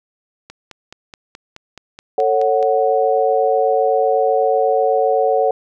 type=click train; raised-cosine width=0.2 ms; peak=-18 dBFS; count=11; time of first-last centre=0.5-2.628 s; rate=4.7 Hz
type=chord; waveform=sine; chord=F# minor; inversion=first; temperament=equal with one note detuned; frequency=446.4 / 554.4 / 740 Hz; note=A4 / C#5 / F#5; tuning=+25 / 0 / 0 cents; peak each=-17 dBFS; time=2.18-5.51 s; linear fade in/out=2 ms
effects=none